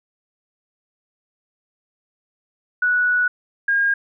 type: tone pair in turn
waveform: sine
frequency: 1472 / 1619.9 Hz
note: F#6 / G#6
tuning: -9 / -44 cents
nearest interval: major second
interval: 165 cents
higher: second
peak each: -15 dBFS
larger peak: neither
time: 2.82-3.28 / 3.68-3.94 s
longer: first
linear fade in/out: 5 ms
effects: none